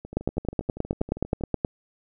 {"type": "two click trains", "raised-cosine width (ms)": 2, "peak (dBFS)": [-9, -24], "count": [15, 18], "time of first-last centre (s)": [[0.17, 1.648], [0.05, 1.41]], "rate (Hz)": [9.47, 12.5], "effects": []}